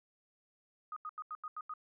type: tone bursts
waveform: sine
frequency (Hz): 1244.5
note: D#6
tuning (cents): 0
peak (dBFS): -39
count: 7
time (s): 0.92-1.738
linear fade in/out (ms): 2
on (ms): 44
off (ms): 85
effects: none